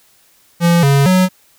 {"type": "tone with pitch steps", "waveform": "square", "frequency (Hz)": [171, 139.4, 184.9], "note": ["F3", "C#3", "F#3"], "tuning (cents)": [-36, 10, -1], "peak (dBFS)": -9, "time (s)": [0.6, 1.29], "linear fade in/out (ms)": 50, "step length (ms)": 230, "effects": ["white hiss -52 dBFS RMS until 1.58 s"]}